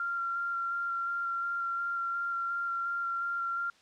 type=tone with vibrato; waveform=sine; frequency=1380 Hz; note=F6; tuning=21 cents flat; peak=-30 dBFS; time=0-3.7 s; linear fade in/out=2 ms; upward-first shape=square; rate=2.8 Hz; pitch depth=9 cents each way; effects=white hiss -62 dBFS RMS until 3.81 s + low-pass 5000 Hz 12 dB/octave